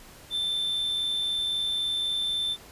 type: tone with amplitude modulation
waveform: triangle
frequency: 3549 Hz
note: A7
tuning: 14 cents sharp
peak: -23 dBFS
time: 0.3-2.57 s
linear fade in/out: 50 ms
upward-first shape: sine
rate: 83.8 Hz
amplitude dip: 25%
effects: pink hiss -49 dBFS RMS until 2.71 s + resampled to 32000 Hz